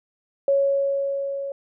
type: tone with level ramp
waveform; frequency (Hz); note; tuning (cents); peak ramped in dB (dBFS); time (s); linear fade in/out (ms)
sine; 554.4; C#5; 0; -15 to -27; 0.48-1.52; 2
effects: none